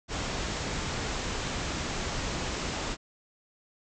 pink low-pass noise, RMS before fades -33 dBFS, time 0.08-2.97 s, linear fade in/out 50 ms, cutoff 7700 Hz, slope 96 dB/octave, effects none

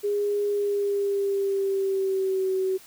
sine tone with pitch glide, 410 to 378.1 Hz, G#4 to F#4, -22 to +38 cents, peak -22 dBFS, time 0.03-2.78 s, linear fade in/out 20 ms, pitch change -140 cents, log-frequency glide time 0.48-2.51 s, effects white hiss -50 dBFS RMS until 2.86 s

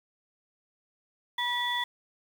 sine tone cluster, 970 / 1942 / 3445 Hz, B5 / B6 / A7, -31 / -30 / -37 cents, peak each -31 dBFS, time 1.38-1.84 s, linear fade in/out 5 ms, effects tanh soft clip ceiling -18 dBFS + 8-bit

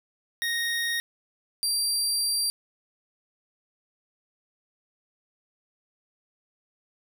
25% pulse tone pair in turn, 1864.7 / 4716 Hz, A#6 / D8, 0 / +6 cents, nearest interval octave + major third, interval 1606 cents, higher second, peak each -22 / -19 dBFS, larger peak second, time 0.42-1 / 1.63-2.5 s, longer second, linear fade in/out 0 ms, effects none

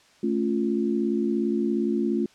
sine chord, A augmented, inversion none, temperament equal, 220 / 277.2 / 349.2 Hz, A3 / C#4 / E#4, 0 / 0 / 0 cents, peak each -25 / -28 / -26 dBFS, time 0.23-2.26 s, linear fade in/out 5 ms, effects white hiss -57 dBFS RMS until 2.34 s + low-pass 6000 Hz 12 dB/octave

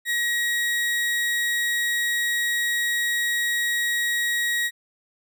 35% pulse tone, 1900 Hz, A#6, 33 cents sharp, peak -20 dBFS, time 0.05-4.71 s, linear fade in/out 50 ms, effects none

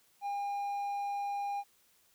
triangle tone, 807 Hz, G#5, 50 cents flat, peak -31 dBFS, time 0.21-1.64 s, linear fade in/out 50 ms, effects white hiss -68 dBFS RMS until 2.14 s

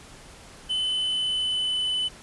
triangle tone with pitch glide, 3028 to 3007 Hz, F#7 to F#7, +39 to +27 cents, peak -22 dBFS, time 0.69-2.09 s, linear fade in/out 20 ms, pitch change -12 cents, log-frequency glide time 0.8-1.89 s, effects pink hiss -47 dBFS RMS until 2.22 s + resampled to 24000 Hz

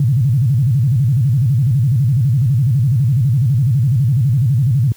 sine tone with vibrato, 126.9 Hz, B2, 47 cents sharp, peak -10 dBFS, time 0-4.92 s, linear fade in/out 2 ms, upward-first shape square, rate 12 Hz, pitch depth 210 cents each way, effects white hiss -47 dBFS RMS until 4.96 s + high-pass 60 Hz 12 dB/octave

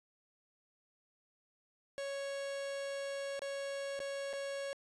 45% pulse tone with dropouts, 554.4 Hz, C#5, in tune, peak -38 dBFS, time 1.98-4.73 s, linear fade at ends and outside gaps 0 ms, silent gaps 3.393-3.419 / 3.992-4.002 / 4.33-4.335 s, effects resampled to 22050 Hz

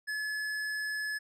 triangle tone with hard clipping, 1712 Hz, A6, 48 cents flat, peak -34 dBFS, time 0.07-1.19 s, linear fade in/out 20 ms, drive 15 dB, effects none

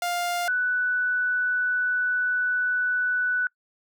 sawtooth / sine tone pair in turn, 702 / 1487.5 Hz, F5 / F#6, +9 / +9 cents, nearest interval octave + minor second, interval 1300 cents, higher second, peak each -21 dBFS, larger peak neither, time 0.02-0.48 / 0.48-3.47 s, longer second, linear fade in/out 2 ms, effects noise-tail reverb RT60 0.1 s tail -25 dB re dry

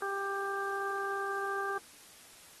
harmonic tone, 395.1 Hz, G4, 14 cents sharp, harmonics 1 / 2 / 3 / 4, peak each -37 / -40 / -37 / -38 dBFS, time 0.02-1.78 s, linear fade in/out 2 ms, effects white hiss -55 dBFS RMS until 2.6 s + AAC 32 kbps

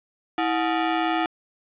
sawtooth ring-modulated tone, 527 Hz, C5, 12 cents sharp, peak -14 dBFS, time 0.38-1.26 s, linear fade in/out 2 ms, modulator 202 Hz, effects resampled to 8000 Hz + 8-bit

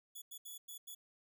5% pulse tone bursts at uneven times, 3413 Hz, G#7, 47 cents sharp, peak -39 dBFS, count 5, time 0.15-0.22 / 0.31-0.38 / 0.45-0.58 / 0.68-0.78 / 0.87-0.95 s, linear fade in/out 10 ms, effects none

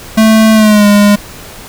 square tone with pitch glide, 220 to 205.3 Hz, A3 to G#3, 0 to -20 cents, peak -4 dBFS, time 0.17-1.16 s, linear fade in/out 10 ms, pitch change -120 cents, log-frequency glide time 0.53-0.86 s, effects pink hiss -30 dBFS RMS until 1.68 s

